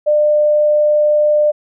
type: tone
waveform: sine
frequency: 599 Hz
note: D5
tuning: 34 cents sharp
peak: -9 dBFS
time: 0.06-1.52 s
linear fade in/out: 20 ms
effects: none